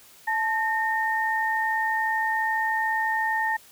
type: tone pair together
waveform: sine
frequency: 875.6 / 1833 Hz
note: A5 / A#6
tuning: -9 / -30 cents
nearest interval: octave + minor second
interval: 1279 cents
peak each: -25 dBFS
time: 0.27-3.57 s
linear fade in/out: 10 ms
effects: white hiss -52 dBFS RMS until 3.71 s